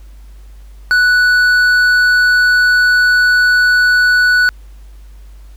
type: tone with hard clipping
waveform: sine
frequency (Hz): 1480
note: F#6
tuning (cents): 0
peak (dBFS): -9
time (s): 0.91-4.49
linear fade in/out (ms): 0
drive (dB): 6
effects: added 50 Hz sine -33 dBFS peak until 5.56 s + pink hiss -52 dBFS RMS until 5.56 s